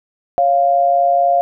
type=tone pair together; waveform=sine; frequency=554 / 698 Hz; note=C#5 / F5; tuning=-1 / -1 cents; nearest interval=major third; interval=400 cents; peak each=-18 / -11 dBFS; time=0.38-1.41 s; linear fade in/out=0 ms; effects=none